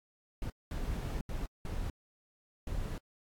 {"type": "noise bursts at uneven times", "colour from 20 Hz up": "brown", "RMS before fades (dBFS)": -36, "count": 5, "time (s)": [[0.42, 0.5], [0.71, 1.21], [1.29, 1.46], [1.65, 1.9], [2.67, 2.98]], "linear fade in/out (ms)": 2, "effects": ["AAC 64 kbps"]}